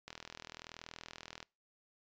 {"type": "click train", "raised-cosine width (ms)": 0.2, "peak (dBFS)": -28, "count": 56, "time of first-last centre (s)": [0.08, 1.428], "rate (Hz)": 40.8, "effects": ["noise-tail reverb RT60 0.3 s tail -25 dB re dry", "resampled to 16000 Hz"]}